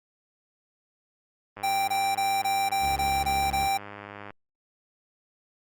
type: click train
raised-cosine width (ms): 0.5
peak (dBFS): -25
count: 280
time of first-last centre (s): 1.57-4.305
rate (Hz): 102
type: tone bursts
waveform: square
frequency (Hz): 784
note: G5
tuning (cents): 0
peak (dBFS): -24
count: 8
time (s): 1.63-3.777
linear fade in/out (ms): 10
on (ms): 250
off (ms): 21
type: tone with vibrato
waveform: sawtooth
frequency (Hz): 69.3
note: C#2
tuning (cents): 0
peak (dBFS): -30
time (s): 2.8-3.7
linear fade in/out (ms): 50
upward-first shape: sine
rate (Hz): 5.1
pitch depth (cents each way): 35
effects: Opus 32 kbps